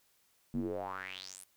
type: tone with band-pass filter sweep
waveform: square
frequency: 47 Hz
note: F#1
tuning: 28 cents sharp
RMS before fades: -40 dBFS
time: 0.54-1.44 s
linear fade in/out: 0 ms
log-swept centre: 200 to 11000 Hz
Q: 5.7
effects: white hiss -71 dBFS RMS until 1.56 s